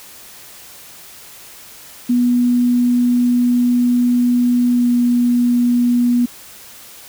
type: tone with pitch glide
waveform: sine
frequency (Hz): 244.1 to 242.3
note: B3 to B3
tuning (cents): -20 to -33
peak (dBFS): -11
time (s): 2.09-6.26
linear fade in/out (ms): 10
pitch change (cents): -13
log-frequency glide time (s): 4.72-4.86
effects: white hiss -39 dBFS RMS until 7.08 s